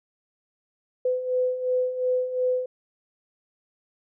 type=beating tone pair; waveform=sine; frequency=503 / 505.8 Hz; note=B4 / B4; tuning=+32 / +41 cents; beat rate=2.8 Hz; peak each=-29 / -23 dBFS; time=1.05-2.66 s; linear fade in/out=5 ms; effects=none